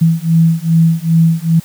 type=beating tone pair; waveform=sine; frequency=163 / 165.5 Hz; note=E3 / E3; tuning=-19 / +7 cents; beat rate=2.5 Hz; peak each=-11 dBFS; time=0.01-1.6 s; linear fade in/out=10 ms; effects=white hiss -39 dBFS RMS until 1.64 s